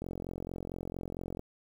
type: click train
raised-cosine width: 2 ms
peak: -25 dBFS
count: 62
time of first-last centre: 0.02-1.394 s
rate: 44.4 Hz
effects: 9-bit